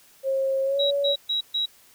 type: tone with pitch glide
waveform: sine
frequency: 537 to 564.7 Hz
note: C5 to C#5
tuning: +45 to +32 cents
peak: -21 dBFS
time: 0.23-1.16 s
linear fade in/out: 50 ms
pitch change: +87 cents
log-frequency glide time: 0.64-0.81 s
type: tone bursts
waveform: sine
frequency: 3863 Hz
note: B7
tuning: 39 cents flat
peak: -22 dBFS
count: 4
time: 0.79-1.66 s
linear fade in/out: 10 ms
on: 120 ms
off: 130 ms
effects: white hiss -55 dBFS RMS until 1.94 s